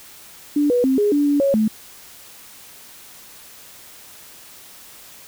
sine tone with pitch steps, 292.3 / 489.1 / 264.1 / 413.6 / 289.9 / 287.6 / 553 / 217 Hz, D4 / B4 / C4 / G#4 / D4 / D4 / C#5 / A3, -8 / -17 / +16 / -7 / -22 / -36 / -4 / -24 cents, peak -14 dBFS, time 0.56-1.68 s, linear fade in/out 5 ms, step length 140 ms, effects white hiss -43 dBFS RMS until 5.27 s

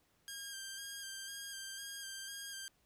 10% pulse tone with vibrato, 1600 Hz, G6, 35 cents sharp, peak -35 dBFS, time 0.28-2.68 s, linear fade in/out 0 ms, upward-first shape square, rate 2 Hz, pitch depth 23 cents each way, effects pink hiss -74 dBFS RMS until 2.85 s

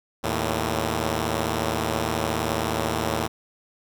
5% pulse tone pair together, 79.1 / 111.43 Hz, D#2 / A2, +29 / +22 cents, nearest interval tritone, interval 593 cents, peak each -15 dBFS, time 0.23-3.28 s, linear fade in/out 20 ms, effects none

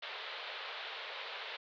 white band-pass noise, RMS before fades -44 dBFS, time 0.02-1.57 s, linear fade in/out 10 ms, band 430 to 4000 Hz, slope 48 dB/octave, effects none

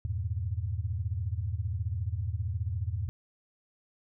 sine tone cluster, 82.3 / 101 / 115.8 Hz, E2 / G#2 / A#2, -2 / -48 / -11 cents, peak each -33 / -33 / -37 dBFS, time 0.05-3.09 s, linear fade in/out 0 ms, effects none

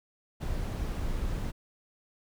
brown noise, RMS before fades -32 dBFS, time 0.4-1.52 s, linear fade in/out 20 ms, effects none

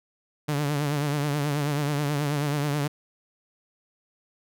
sawtooth tone with vibrato, 145.7 Hz, D3, 13 cents flat, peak -20 dBFS, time 0.48-2.88 s, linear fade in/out 10 ms, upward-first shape triangle, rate 9.3 Hz, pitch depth 79 cents each way, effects none

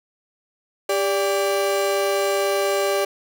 35% pulse tone pair together, 398.1 / 582 Hz, G4 / D5, +27 / -16 cents, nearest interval perfect fifth, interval 657 cents, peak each -20 dBFS, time 0.89-3.05 s, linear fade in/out 5 ms, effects 9-bit

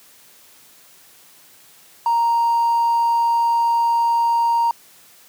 triangle tone with hard clipping, 932.3 Hz, A#5, in tune, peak -15 dBFS, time 2.06-4.71 s, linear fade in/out 2 ms, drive 4 dB, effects white hiss -49 dBFS RMS until 5.28 s + high-pass 100 Hz 12 dB/octave

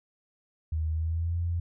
sine tone with pitch glide, 79 to 85.65 Hz, D#2 to F2, +27 to -33 cents, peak -26 dBFS, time 0.72-1.6 s, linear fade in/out 5 ms, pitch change +140 cents, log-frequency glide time 0.92-1.37 s, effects none

